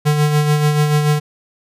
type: tone with tremolo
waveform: square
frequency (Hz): 149.4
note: D3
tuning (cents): +30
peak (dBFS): -11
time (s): 0.05-1.2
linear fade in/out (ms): 20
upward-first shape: sine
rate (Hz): 6.9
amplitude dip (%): 45
effects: resampled to 32000 Hz